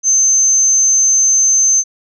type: tone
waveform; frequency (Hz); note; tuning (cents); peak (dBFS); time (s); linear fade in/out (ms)
sine; 6240; G8; -9; -8; 0.03-1.84; 50
effects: none